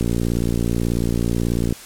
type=click train; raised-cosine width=3 ms; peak=-8 dBFS; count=101; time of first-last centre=0.01-1.725 s; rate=58.3 Hz; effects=white hiss -39 dBFS RMS until 1.85 s + low-pass 12000 Hz 12 dB/octave